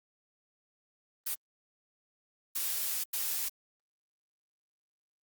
blue noise bursts at uneven times, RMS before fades -33 dBFS, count 3, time 1.26-1.35 / 2.55-3.04 / 3.13-3.49 s, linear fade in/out 10 ms, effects Opus 32 kbps

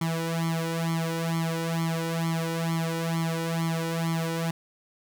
sawtooth tone with flanger, 164.81 Hz, E3, in tune, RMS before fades -28 dBFS, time 0.01-4.51 s, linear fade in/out 5 ms, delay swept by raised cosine 0.92 to 2.12 ms, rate 2.2 Hz, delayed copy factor +1, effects none

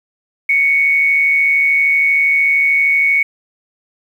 sine tone with amplitude modulation, 2222 Hz, C#7, 4 cents sharp, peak -8 dBFS, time 0.49-3.23 s, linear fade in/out 5 ms, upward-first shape sine, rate 153 Hz, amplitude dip 40%, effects 7-bit

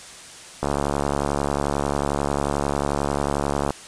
click train, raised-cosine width 1 ms, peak -8 dBFS, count 220, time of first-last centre 0.63-3.706 s, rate 71.2 Hz, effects white hiss -41 dBFS RMS until 3.87 s + resampled to 22050 Hz

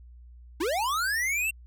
square linear sweep, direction up, 285.1 to 2743 Hz, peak -26 dBFS, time 0.6-1.51 s, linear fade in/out 10 ms, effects added 60 Hz sine -46 dBFS peak until 1.66 s

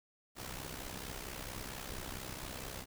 pink noise with amplitude modulation, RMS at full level -41 dBFS, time 0.35-2.86 s, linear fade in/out 50 ms, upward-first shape sine, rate 64.4 Hz, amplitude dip 70%, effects none

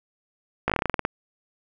slowing click train, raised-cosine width 0.5 ms, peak -7 dBFS, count 12, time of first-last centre 0.68-1.051 s, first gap 17 ms, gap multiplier 1.13, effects none

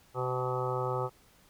harmonic tone with a mistuned harmonic, 127.1 Hz, C3, 50 cents flat, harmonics 1 / 3 / 4 / 5 / 6 / 7 / 8 / 9 / 10, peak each -35 / -36 / -35 / -46 / -41 / -38 / -46 / -40 / -39 dBFS, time 0.14-1.1 s, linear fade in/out 50 ms, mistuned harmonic 7, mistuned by -25 cents, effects pink hiss -62 dBFS RMS until 1.49 s

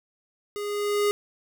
square tone with level ramp, 412 Hz, G#4, 14 cents flat, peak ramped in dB -31 to -20 dBFS, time 0.56-1.11 s, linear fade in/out 0 ms, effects none

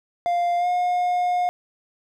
triangle tone with pitch glide, 698.5 to 716.1 Hz, F5 to F5, 0 to +43 cents, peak -17 dBFS, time 0.26-1.49 s, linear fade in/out 0 ms, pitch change +43 cents, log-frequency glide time 0.58-0.67 s, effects none

